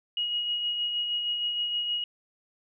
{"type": "tone with tremolo", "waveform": "sine", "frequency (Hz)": 2893, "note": "F#7", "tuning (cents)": -40, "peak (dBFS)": -25, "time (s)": [0.17, 2.04], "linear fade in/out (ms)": 2, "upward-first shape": "sine", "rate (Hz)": 6.4, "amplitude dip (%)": 35, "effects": []}